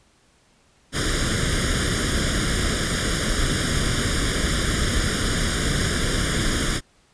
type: noise with comb filter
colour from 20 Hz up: pink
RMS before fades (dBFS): -22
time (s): 0.92-6.81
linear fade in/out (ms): 50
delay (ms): 0.58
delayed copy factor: +0.85
effects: pink hiss -59 dBFS RMS until 7.13 s + resampled to 22050 Hz